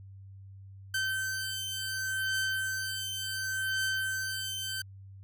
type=beating tone pair; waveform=sawtooth; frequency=1544 / 1544.69 Hz; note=G6 / G6; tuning=-27 / -26 cents; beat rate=0.69 Hz; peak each=-31 / -30 dBFS; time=0.94-4.82 s; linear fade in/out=5 ms; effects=added 97 Hz sine -46 dBFS peak until 5.23 s